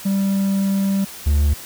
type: tone pair in turn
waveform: triangle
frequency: 195.7 / 73.3 Hz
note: G3 / D2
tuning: -3 / -3 cents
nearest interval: octave + perfect fourth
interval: 1700 cents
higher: first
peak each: -14 / -11 dBFS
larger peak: second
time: 0.05-1.05 / 1.26-1.54 s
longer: first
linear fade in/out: 10 ms
effects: white hiss -36 dBFS RMS until 1.65 s